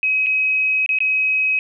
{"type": "tone with dropouts", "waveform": "sine", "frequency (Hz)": 2541, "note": "D#7", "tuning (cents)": 36, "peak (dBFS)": -15, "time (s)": [0.03, 1.59], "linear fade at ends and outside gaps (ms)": 1, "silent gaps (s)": [[0.262, 0.267], [0.862, 0.891], [0.987, 1.004]], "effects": []}